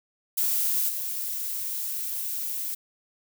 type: noise with level steps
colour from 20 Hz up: violet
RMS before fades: -25 / -31 dBFS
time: 0.37-2.75 s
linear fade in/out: 10 ms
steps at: 0.88 s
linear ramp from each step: 20 ms
effects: none